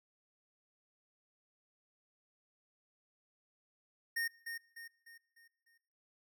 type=tone with echo; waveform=square; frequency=1843 Hz; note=A#6; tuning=20 cents flat; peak=-34 dBFS; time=4.16-4.28 s; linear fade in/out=10 ms; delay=300 ms; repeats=5; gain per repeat=-7 dB; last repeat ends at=5.78 s; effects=noise-tail reverb RT60 0.9 s tail -23 dB re dry